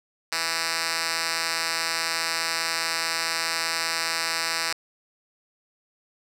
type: tone with band-pass filter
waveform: 5% pulse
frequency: 164.81 Hz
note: E3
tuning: in tune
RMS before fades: -27 dBFS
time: 0.32-4.73 s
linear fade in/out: 5 ms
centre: 4800 Hz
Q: 0.87
effects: none